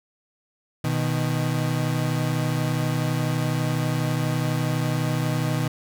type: tone pair together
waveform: 35% pulse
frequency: 123.47 / 155.56 Hz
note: B2 / D#3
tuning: 0 / 0 cents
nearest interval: major third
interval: 400 cents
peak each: -23 dBFS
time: 0.84-5.68 s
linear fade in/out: 5 ms
effects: none